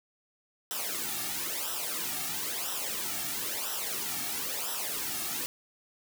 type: noise with flanger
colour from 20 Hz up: white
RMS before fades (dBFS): -34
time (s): 0.71-5.46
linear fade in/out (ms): 0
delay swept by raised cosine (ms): 0.44 to 2.04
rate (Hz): 1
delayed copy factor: -0.75
effects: none